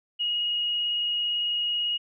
sine tone with vibrato, 2883 Hz, F#7, 46 cents flat, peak -24 dBFS, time 0.19-1.98 s, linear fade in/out 20 ms, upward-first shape sine, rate 18 Hz, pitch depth 9 cents each way, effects none

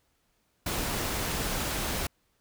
pink noise, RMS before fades -31 dBFS, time 0.66-2.07 s, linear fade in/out 5 ms, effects pink hiss -72 dBFS RMS until 2.4 s

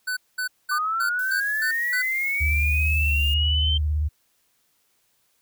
square tone bursts, 1500 Hz, F#6, 23 cents sharp, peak -25 dBFS, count 7, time 0.07-2.023 s, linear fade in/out 10 ms, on 99 ms, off 210 ms
sine linear sweep, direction up, 1179 to 3136 Hz, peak -22 dBFS, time 0.71-3.78 s, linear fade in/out 10 ms
violet noise, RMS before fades -39 dBFS, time 1.19-3.34 s, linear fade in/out 2 ms
sine tone with vibrato, 75.4 Hz, D2, 46 cents sharp, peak -20 dBFS, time 2.4-4.09 s, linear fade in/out 20 ms, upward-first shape square, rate 18 Hz, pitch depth 60 cents each way
effects white hiss -67 dBFS RMS until 5.41 s

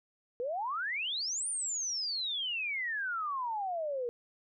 sine exponential two-way sweep, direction up then down, 466.2 to 9397 to 466.2 Hz, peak -32 dBFS, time 0.4-4.09 s, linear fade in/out 0 ms, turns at 1.48 s, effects none

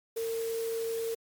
sine tone in noise, 455.6 Hz, A#4, 40 cents flat, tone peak -30 dBFS, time 0.16-1.15 s, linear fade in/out 10 ms, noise white, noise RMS -44 dBFS, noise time 0.16-1.15 s, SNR +11 dB, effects MP3 96 kbps

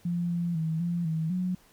sine tone with pitch steps, 173.3 / 172.1 / 160.4 / 172.4 / 160.2 / 182.2 Hz, F3 / F3 / E3 / F3 / E3 / F#3, -13 / -25 / -47 / -22 / -49 / -26 cents, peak -26 dBFS, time 0.05-1.55 s, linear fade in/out 5 ms, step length 250 ms, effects pink hiss -60 dBFS RMS until 1.72 s

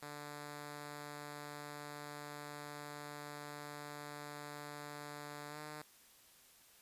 5% pulse tone with pitch glide, 146.83 to 150.87 Hz, D3 to D3, 0 to +47 cents, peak -35 dBFS, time 0.02-5.82 s, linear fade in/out 5 ms, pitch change +47 cents, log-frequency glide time 5.49-5.58 s, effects white hiss -64 dBFS RMS until 6.81 s + resampled to 32000 Hz

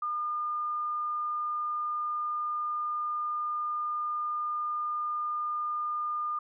sine tone, 1211 Hz, D#6, 47 cents flat, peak -29 dBFS, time 0.02-6.39 s, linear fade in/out 5 ms, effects none

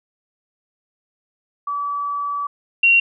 sine tone pair in turn, 1149 / 2749 Hz, D6 / F7, -38 / -28 cents, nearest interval octave + minor third, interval 1510 cents, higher second, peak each -21 / -10 dBFS, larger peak second, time 1.67-2.47 / 2.83-3 s, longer first, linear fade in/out 5 ms, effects none

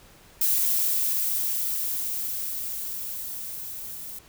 violet noise with level ramp, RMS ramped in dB -22 to -38 dBFS, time 0.41-4.19 s, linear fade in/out 5 ms, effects pink hiss -53 dBFS RMS until 4.28 s

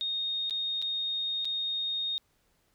sine tone with dropouts, 3705 Hz, A#7, 11 cents flat, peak -29 dBFS, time 0.01-2.18 s, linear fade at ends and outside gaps 0 ms, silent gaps 0.497-0.508 / 0.817-0.824 / 1.447-1.453 s, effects pink hiss -71 dBFS RMS until 2.74 s

